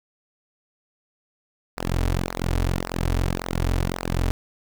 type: tone with flanger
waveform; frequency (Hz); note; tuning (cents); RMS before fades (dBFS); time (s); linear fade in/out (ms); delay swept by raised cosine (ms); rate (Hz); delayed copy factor
sawtooth; 44; F1; +14; -24; 1.77-4.31; 0; 0.29 to 5.79; 1.8; -0.9
effects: 9-bit